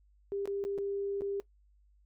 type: tone with dropouts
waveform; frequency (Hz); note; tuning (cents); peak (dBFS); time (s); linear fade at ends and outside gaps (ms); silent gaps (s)
sine; 398.8; G4; +30; -32; 0.32-1.4; 0; 0.456-0.475 / 0.64-0.65 / 0.779-0.785 / 1.209-1.219
effects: noise-tail reverb RT60 0.1 s tail -18 dB re dry + added 50 Hz sine -62 dBFS peak until 2.05 s